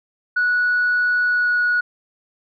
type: tone with pitch glide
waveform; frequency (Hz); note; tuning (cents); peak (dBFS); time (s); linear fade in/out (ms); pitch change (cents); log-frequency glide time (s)
sine; 1469 to 1458.9; F#6 to F#6; -13 to -25; -14; 0.36-1.81; 10; -12; 1.25-1.62
effects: tanh soft clip ceiling -12 dBFS

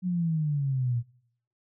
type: exponential sweep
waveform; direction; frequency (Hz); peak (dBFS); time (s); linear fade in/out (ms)
sine; down; 185.3 to 116.4; -24; 0.02-1.03; 50
effects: noise-tail reverb RT60 0.7 s tail -23 dB re dry

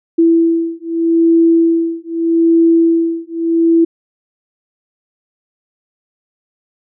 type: beating tone pair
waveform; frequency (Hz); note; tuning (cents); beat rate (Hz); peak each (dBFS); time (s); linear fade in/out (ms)
sine; 331.4 / 332.21; E4 / E4; +9 / +14; 0.81; -12; 0.18-3.85; 10
effects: none

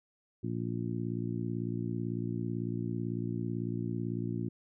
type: harmonic tone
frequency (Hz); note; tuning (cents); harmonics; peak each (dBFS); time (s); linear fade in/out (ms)
58; A#1; -8; 2 / 3 / 4 / 5 / 6; -36 / -38 / -39 / -40 / -41; 0.43-4.49; 10
effects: none

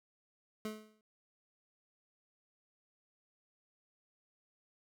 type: tone with exponential decay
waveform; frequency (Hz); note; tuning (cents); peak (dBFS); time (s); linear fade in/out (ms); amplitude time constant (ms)
25% pulse; 215.4; A3; -37; -32; 0.65-1.01; 2; 77
effects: none

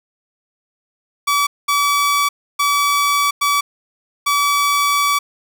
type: tone bursts at uneven times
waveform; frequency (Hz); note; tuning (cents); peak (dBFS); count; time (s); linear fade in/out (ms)
sawtooth; 1146; D6; -43; -10; 5; 1.27-1.47 / 1.68-2.29 / 2.59-3.31 / 3.41-3.61 / 4.26-5.19; 10
effects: none

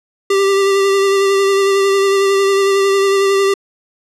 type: tone with vibrato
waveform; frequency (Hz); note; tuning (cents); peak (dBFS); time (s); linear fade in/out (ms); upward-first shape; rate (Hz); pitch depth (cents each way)
square; 393.3; G4; +6; -11; 0.3-3.54; 5; sine; 11; 20
effects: low-pass 9000 Hz 12 dB/octave

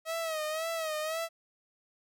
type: tone with vibrato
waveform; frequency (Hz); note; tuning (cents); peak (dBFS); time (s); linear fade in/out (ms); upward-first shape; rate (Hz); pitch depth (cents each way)
sawtooth; 637; D#5; +41; -28; 0.05-1.29; 50; sine; 1.9; 71
effects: none

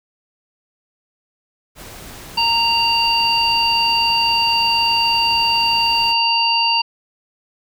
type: noise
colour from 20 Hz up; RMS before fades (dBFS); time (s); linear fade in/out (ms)
pink; -36; 1.75-6.15; 50
type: harmonic tone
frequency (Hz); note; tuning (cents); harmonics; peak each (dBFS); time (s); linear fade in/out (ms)
928; A#5; -8; 1 / 3 / 5; -18 / -18 / -18; 2.37-6.82; 10
effects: none

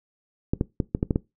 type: clicks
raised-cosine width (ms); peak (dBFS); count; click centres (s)
3; -9; 7; 0.535 / 0.611 / 0.802 / 0.949 / 1.029 / 1.108 / 1.159
effects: noise-tail reverb RT60 0.2 s tail -20 dB re dry

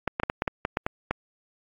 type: clicks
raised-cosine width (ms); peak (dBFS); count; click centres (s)
0.5; -10; 10; 0.077 / 0.199 / 0.234 / 0.299 / 0.421 / 0.478 / 0.651 / 0.771 / 0.865 / 1.11
effects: AAC 64 kbps

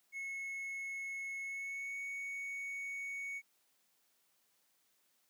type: tone with pitch glide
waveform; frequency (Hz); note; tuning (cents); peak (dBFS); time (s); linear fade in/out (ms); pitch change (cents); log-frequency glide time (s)
triangle; 2187 to 2227; C#7 to C#7; -24 to +7; -38; 0.12-3.42; 50; +31; 1.42-1.98
effects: white hiss -75 dBFS RMS until 5.29 s + high-pass 150 Hz 12 dB/octave

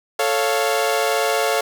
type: chord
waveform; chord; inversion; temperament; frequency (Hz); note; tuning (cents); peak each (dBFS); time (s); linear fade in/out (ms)
sawtooth; A augmented; none; equal; 440 / 554.4 / 698.5; A4 / C#5 / E#5; 0 / 0 / 0; -18; 0.19-1.61; 5
effects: none

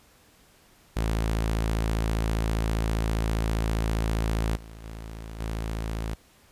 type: tone with level steps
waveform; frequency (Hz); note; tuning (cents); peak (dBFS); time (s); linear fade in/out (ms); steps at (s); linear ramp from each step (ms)
sawtooth; 55; A1; 0; -20 / -38 / -33 / -25; 0.96-6.15; 10; 4.55 / 4.83 / 5.39; 20
effects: pink hiss -58 dBFS RMS until 6.51 s + resampled to 32000 Hz

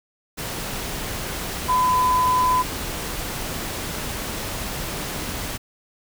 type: tone in noise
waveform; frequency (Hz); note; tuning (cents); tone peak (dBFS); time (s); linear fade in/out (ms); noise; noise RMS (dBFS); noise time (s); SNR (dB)
sine; 1007; B5; +33; -16; 1.68-2.63; 20; pink; -29; 0.37-5.58; +10
effects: none

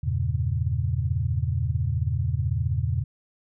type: chord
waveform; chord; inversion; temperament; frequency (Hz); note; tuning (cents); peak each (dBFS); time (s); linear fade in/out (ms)
sine; E diminished seventh; none; equal; 82.41 / 98 / 116.54 / 138.59; E2 / G2 / Bb2 / Db3; 0 / 0 / 0 / 0; -27 / -29 / -27 / -29; 0.03-3.04; 10
effects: none

